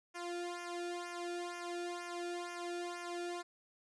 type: tone with flanger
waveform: sawtooth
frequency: 349.2 Hz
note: F4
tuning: in tune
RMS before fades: -42 dBFS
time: 0.14-3.43 s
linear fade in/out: 20 ms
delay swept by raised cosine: 0.24 to 1.01 ms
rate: 2.1 Hz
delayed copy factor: -1
effects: resampled to 22050 Hz